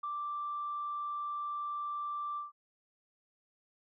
sine tone with ADSR envelope, 1174.7 Hz, D6, in tune, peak -32 dBFS, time 0.03-2.52 s, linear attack 10 ms, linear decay 3 ms, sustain -2 dB, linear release 150 ms, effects tanh soft clip ceiling -29 dBFS

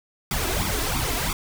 pink noise with flanger, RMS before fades -25 dBFS, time 0.31-1.33 s, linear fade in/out 2 ms, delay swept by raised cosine 0.84 to 3.04 ms, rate 3 Hz, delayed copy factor +0.9, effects none

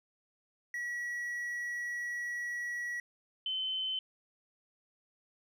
triangle / sine tone pair in turn, 1928 / 3061 Hz, B6 / G7, -42 / -42 cents, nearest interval minor sixth, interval 800 cents, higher second, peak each -33 / -32 dBFS, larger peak second, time 0.74-3 / 3.46-3.99 s, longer first, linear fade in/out 2 ms, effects none

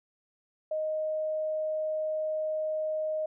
sine tone, 622.3 Hz, D#5, in tune, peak -28 dBFS, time 0.71-3.26 s, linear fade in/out 5 ms, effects none

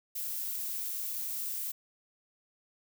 violet noise, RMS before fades -36 dBFS, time 0.15-1.72 s, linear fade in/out 10 ms, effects none

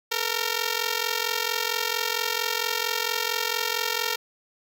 5% pulse ring-modulated tone, 460 Hz, A#4, 23 cents flat, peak -10 dBFS, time 0.11-4.16 s, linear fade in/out 10 ms, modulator 22.2 Hz, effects none

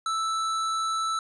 sine tone with hard clipping, 1318.5 Hz, E6, in tune, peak -27 dBFS, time 0.06-1.19 s, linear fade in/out 2 ms, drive 16 dB, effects resampled to 22050 Hz

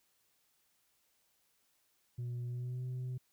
sine tone with pitch glide, 121.6 to 126.91 Hz, B2 to B2, -26 to +48 cents, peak -34 dBFS, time 2.18-3.18 s, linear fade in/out 10 ms, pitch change +74 cents, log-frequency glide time 2.47-2.84 s, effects tanh soft clip ceiling -36 dBFS + white hiss -75 dBFS RMS until 3.32 s

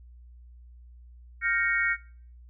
sine chord, G half-diminished seventh, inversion third, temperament equal, 1396.9 / 1568 / 1864.7 / 2217 Hz, F6 / G6 / Bb6 / Db7, 0 / 0 / 0 / 0 cents, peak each -30 / -32 / -27 / -28 dBFS, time 1.41-1.97 s, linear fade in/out 50 ms, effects noise-tail reverb RT60 0.5 s tail -21 dB re dry + added 60 Hz sine -47 dBFS peak until 2.49 s

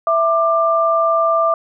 sine tone pair together, 660.2 / 1188 Hz, E5 / D6, +2 / +20 cents, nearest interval minor seventh, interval 1018 cents, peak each -15 dBFS, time 0.07-1.54 s, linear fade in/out 2 ms, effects none

